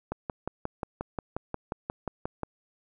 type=click train; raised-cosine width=1 ms; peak=-17 dBFS; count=14; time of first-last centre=0.12-2.433 s; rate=5.62 Hz; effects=none